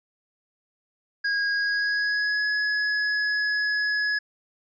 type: tone with pitch glide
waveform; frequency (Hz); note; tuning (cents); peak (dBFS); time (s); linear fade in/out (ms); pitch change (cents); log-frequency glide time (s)
square; 1639 to 1688; G#6 to G#6; -23 to +28; -23; 1.24-4.19; 10; +51; 1.53-2.47
effects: resampled to 16000 Hz